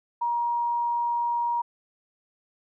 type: tone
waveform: sine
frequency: 948 Hz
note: A#5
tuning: 29 cents sharp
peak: -23 dBFS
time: 0.21-1.62 s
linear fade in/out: 10 ms
effects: none